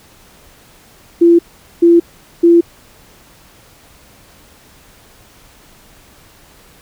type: tone bursts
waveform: sine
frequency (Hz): 340.5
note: F4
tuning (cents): -44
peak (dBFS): -4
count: 3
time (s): 1.21-2.61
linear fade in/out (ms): 10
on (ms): 180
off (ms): 430
effects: pink hiss -45 dBFS RMS until 6.81 s